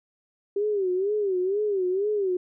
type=tone with vibrato; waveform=sine; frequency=392 Hz; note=G4; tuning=in tune; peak=-22 dBFS; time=0.56-2.37 s; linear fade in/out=5 ms; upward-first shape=sine; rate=2.1 Hz; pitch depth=140 cents each way; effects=none